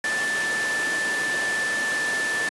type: tone in noise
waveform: sine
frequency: 1760 Hz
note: A6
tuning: in tune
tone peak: -23 dBFS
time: 0.04-2.49 s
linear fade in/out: 2 ms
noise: pink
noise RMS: -29 dBFS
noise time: 0.04-2.49 s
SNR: +3 dB
effects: high-pass 300 Hz 12 dB/octave + resampled to 24000 Hz